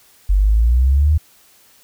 sine exponential sweep, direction up, 46.25 to 79.5 Hz, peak -10 dBFS, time 0.29-1.18 s, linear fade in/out 10 ms, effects white hiss -51 dBFS RMS until 1.83 s

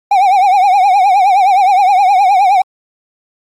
triangle tone with vibrato, 774 Hz, G5, 22 cents flat, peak -4 dBFS, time 0.11-2.62 s, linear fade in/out 5 ms, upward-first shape triangle, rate 9.6 Hz, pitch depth 140 cents each way, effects Opus 48 kbps

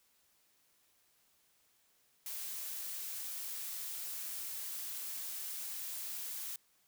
blue noise, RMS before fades -42 dBFS, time 2.26-6.56 s, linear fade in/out 2 ms, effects white hiss -72 dBFS RMS until 6.87 s

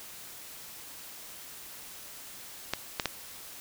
clicks, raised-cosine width 0.2 ms, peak -10 dBFS, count 3, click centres 2.736 / 2.998 / 3.057 s, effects white hiss -46 dBFS RMS until 3.6 s

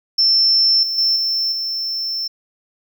triangle tone with level steps, 5350 Hz, E8, 25 cents sharp, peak -8 / -18 / -11 / -15 / -19 dBFS, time 0.18-2.28 s, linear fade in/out 10 ms, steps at 0.83 / 0.98 / 1.16 / 1.52 s, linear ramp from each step 2 ms, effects tanh soft clip ceiling -9 dBFS

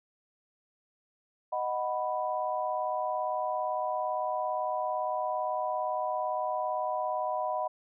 sine chord, B major, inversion first, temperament equal, 622.3 / 740 / 987.8 Hz, D#5 / F#5 / B5, 0 / 0 / 0 cents, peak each -33 dBFS, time 1.52-7.68 s, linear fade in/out 10 ms, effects none

